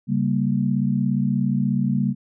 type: chord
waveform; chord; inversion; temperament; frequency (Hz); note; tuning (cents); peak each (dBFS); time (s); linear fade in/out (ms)
sine; G diminished; second; equal; 138.59 / 196 / 233.1; Db3 / G3 / Bb3; 0 / 0 / 0; -23 / -22 / -23; 0.07-2.15; 50
effects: none